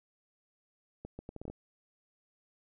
accelerating click train, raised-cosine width 2 ms, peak -29 dBFS, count 8, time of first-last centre 1.05-1.5 s, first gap 140 ms, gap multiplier 0.72, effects none

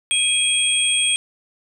sine tone cluster, 2407 / 2539 / 3284 / 8520 Hz, D7 / D#7 / G#7 / C9, +42 / +34 / -20 / +30 cents, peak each -27 / -25 / -19 / -20 dBFS, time 0.11-1.16 s, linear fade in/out 0 ms, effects 8-bit

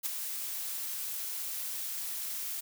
blue noise with ADSR envelope, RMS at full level -30 dBFS, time 0.03-2.61 s, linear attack 29 ms, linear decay 13 ms, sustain -7 dB, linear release 14 ms, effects none

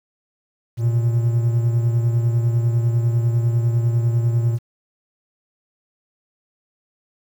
triangle beating tone pair, 116.54 / 126.54 Hz, A#2 / B2, 0 / +43 cents, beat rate 10 Hz, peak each -14 / -23 dBFS, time 0.77-4.59 s, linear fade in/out 50 ms, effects 8-bit

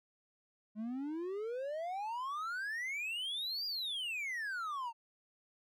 triangle exponential two-way sweep, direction up then down, 207.7 to 4882 to 894 Hz, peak -35 dBFS, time 0.75-4.93 s, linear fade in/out 50 ms, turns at 3.66 s, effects none

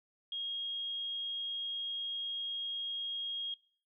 sine tone, 3264 Hz, G#7, 31 cents flat, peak -36 dBFS, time 0.32-3.54 s, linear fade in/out 2 ms, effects noise-tail reverb RT60 0.5 s tail -22 dB re dry

